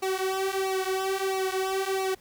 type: tone with flanger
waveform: sawtooth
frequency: 381.9 Hz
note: G4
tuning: 45 cents flat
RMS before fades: -28 dBFS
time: 0.02-2.15 s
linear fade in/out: 10 ms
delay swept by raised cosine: 0.59 to 4.79 ms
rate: 1.5 Hz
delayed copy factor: -1
effects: pink hiss -58 dBFS RMS until 2.2 s